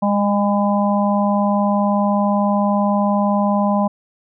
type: harmonic tone with a mistuned harmonic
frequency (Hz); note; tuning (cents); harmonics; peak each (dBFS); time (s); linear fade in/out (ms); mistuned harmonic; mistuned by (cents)
203.7; G#3; -33; 1 / 3 / 4 / 5; -16 / -21 / -22 / -23; 0.02-3.88; 10; 5; -15
effects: none